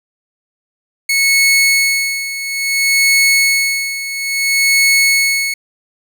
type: tone with tremolo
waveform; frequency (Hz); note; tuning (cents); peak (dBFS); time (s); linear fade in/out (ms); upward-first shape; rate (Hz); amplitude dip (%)
sawtooth; 2200; C#7; -14; -5; 1.09-5.54; 5; sine; 0.59; 75
effects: none